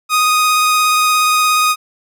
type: tone with vibrato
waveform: sawtooth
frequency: 1244.5 Hz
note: D#6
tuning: in tune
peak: -7 dBFS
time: 0.09-1.76 s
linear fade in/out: 50 ms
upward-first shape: sine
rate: 17 Hz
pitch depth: 10 cents each way
effects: none